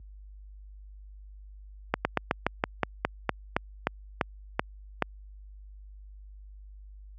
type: slowing click train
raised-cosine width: 0.5 ms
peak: -8 dBFS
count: 14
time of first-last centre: 1.94-5.023 s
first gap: 110 ms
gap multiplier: 1.12
effects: added 50 Hz sine -36 dBFS peak until 7.18 s + high-pass 80 Hz 12 dB/octave